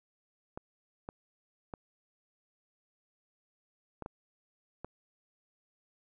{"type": "clicks", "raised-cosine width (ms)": 1, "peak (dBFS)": -26, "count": 6, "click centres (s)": [0.575, 1.089, 1.738, 4.023, 4.061, 4.846], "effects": []}